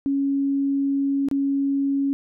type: tone with dropouts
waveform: sine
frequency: 277 Hz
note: C#4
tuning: 1 cent flat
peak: -19 dBFS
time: 0.06-2.13 s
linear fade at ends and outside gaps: 0 ms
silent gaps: 1.286-1.313 s
effects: none